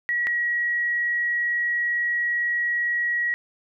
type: tone pair in turn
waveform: sine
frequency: 1920 / 1911.1 Hz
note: B6 / A#6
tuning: -49 / +43 cents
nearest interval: unison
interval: 8 cents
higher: first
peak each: -21 dBFS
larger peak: neither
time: 0.09-0.27 / 0.27-3.34 s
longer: second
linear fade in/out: 0 ms
effects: none